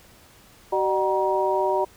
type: harmonic tone with a mistuned harmonic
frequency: 189.7 Hz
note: F#3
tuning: 43 cents sharp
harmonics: 2 / 3 / 4 / 5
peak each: -24 / -25 / -29 / -24 dBFS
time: 0.72-1.85 s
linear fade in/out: 10 ms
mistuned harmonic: 3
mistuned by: +100 cents
effects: pink hiss -52 dBFS RMS until 1.96 s